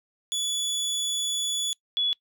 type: tone pair in turn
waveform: 25% pulse / sine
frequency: 3428 / 3400 Hz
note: A7 / G#7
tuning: -46 / +40 cents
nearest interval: unison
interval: 14 cents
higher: first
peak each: -22 dBFS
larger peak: neither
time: 0.32-1.73 / 1.97-2.13 s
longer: first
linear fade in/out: 0 ms
effects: noise-tail reverb RT60 0.1 s tail -23 dB re dry